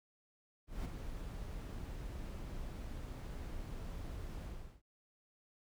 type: noise with ADSR envelope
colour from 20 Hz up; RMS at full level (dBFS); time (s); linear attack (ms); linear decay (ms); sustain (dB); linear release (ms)
brown; -38; 0.67-4.82; 180; 13; -6; 380
effects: none